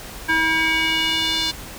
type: tone with band-pass filter sweep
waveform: square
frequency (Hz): 321.7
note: E4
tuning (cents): -42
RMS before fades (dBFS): -20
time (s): 0.28-1.52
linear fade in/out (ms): 20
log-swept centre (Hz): 1700 to 4100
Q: 3
effects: added 50 Hz sine -43 dBFS peak until 1.78 s + pink hiss -36 dBFS RMS until 1.78 s